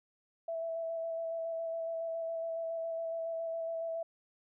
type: tone with vibrato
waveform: sine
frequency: 659.3 Hz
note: E5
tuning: in tune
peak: -34 dBFS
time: 0.48-4.03 s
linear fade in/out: 5 ms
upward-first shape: square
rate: 7.2 Hz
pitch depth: 12 cents each way
effects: none